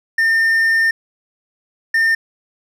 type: tone bursts at uneven times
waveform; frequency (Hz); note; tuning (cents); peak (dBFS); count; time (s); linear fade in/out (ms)
triangle; 1810; A6; +48; -10; 2; 0.18-0.91 / 1.94-2.15; 5
effects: none